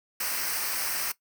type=noise with comb filter; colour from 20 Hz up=white; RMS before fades=-30 dBFS; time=0.2-1.12 s; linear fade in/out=5 ms; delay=0.28 ms; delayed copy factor=-0.65; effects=noise-tail reverb RT60 0.1 s tail -18 dB re dry

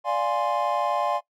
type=chord; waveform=triangle; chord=D half-diminished seventh; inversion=none; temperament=equal; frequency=587.3 / 698.5 / 830.6 / 1046.5 Hz; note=D5 / F5 / Ab5 / C6; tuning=0 / 0 / 0 / 0 cents; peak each=-26 dBFS; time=0.04-1.21 s; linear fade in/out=50 ms; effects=noise-tail reverb RT60 0.1 s tail -18 dB re dry

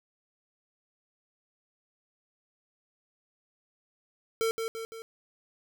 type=tone with echo; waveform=square; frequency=451.4 Hz; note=A4; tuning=44 cents sharp; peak=-26 dBFS; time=4.41-4.51 s; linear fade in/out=0 ms; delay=170 ms; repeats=3; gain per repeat=-5 dB; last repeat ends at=5.02 s; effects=none

